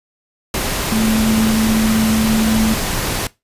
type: tone in noise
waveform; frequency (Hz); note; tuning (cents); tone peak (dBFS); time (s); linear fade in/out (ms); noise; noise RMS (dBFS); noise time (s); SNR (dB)
sine; 220; A3; 0; -13; 0.92-2.74; 2; pink; -20; 0.54-3.27; +4
effects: noise-tail reverb RT60 0.2 s tail -19 dB re dry + resampled to 32000 Hz